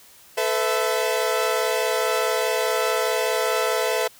sawtooth chord, A suspended second, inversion none, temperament equal with one note detuned, 440 / 504.8 / 659.3 Hz, A4 / B4 / E5, 0 / +38 / 0 cents, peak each -21 dBFS, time 0.37-4.08 s, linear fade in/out 10 ms, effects white hiss -50 dBFS RMS until 4.19 s

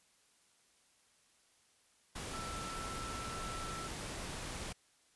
sine tone in noise, 1332 Hz, E6, 18 cents sharp, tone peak -44 dBFS, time 2.33-3.88 s, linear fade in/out 10 ms, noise pink, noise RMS -43 dBFS, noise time 2.15-4.73 s, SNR -4 dB, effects white hiss -70 dBFS RMS until 5.15 s + resampled to 24000 Hz

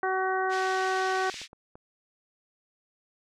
harmonic tone, 377.1 Hz, F#4, 33 cents sharp, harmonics 1 / 2 / 3 / 4 / 5, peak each -30 / -29 / -33 / -32 / -37 dBFS, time 0.03-1.3 s, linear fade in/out 2 ms
pink band-pass noise, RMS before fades -41 dBFS, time 0.49-1.48 s, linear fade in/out 50 ms, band 2100 to 6400 Hz, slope 24 dB/octave
clicks, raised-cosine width 1 ms, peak -33 dBFS, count 4, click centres 1.342 / 1.416 / 1.531 / 1.755 s
effects none

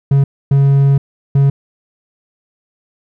triangle tone bursts at uneven times, 138.7 Hz, C#3, 1 cent sharp, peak -5 dBFS, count 3, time 0.11-0.24 / 0.51-0.98 / 1.35-1.5 s, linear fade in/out 5 ms, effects none

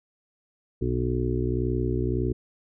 harmonic tone, 61.74 Hz, B1, in tune, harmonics 1 / 2 / 4 / 5 / 6 / 7, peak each -29 / -28 / -32 / -33 / -29 / -35 dBFS, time 0.81-2.33 s, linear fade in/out 10 ms, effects none

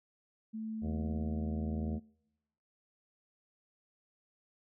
sine tone with pitch glide, 220 to 218.4 Hz, A3 to A3, 0 to -13 cents, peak -37 dBFS, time 0.53-2 s, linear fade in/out 20 ms, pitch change -13 cents, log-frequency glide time 1.31-1.5 s
harmonic tone, 79.5 Hz, D#2, 38 cents sharp, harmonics 1 / 2 / 3 / 4 / 5 / 6 / 7 / 8 / 9, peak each -36 / -42 / -46 / -48 / -50 / -52 / -53 / -54 / -55 dBFS, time 0.81-2 s, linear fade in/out 50 ms
effects noise-tail reverb RT60 0.9 s tail -26 dB re dry

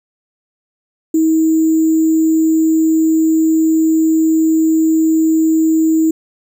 sine tone with sample-and-hold, 319.3 Hz, D#4, 45 cents sharp, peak -9 dBFS, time 1.14-6.11 s, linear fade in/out 5 ms, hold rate 7350 Hz, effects none

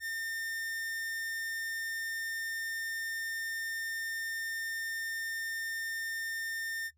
45% pulse tone, 1810 Hz, A6, 48 cents sharp, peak -35 dBFS, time 0-6.91 s, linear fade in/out 50 ms, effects noise-tail reverb RT60 0.1 s tail -20 dB re dry + added 76 Hz sine -68 dBFS peak until 6.97 s

